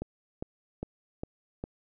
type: click train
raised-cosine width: 2 ms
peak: -21 dBFS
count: 5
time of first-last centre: 0.02-1.639 s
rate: 2.47 Hz
effects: none